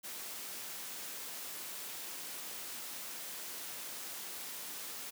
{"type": "high-pass noise", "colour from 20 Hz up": "white", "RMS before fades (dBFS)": -44, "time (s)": [0.03, 5.11], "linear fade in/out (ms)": 20, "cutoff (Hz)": 180, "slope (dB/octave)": 12, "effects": []}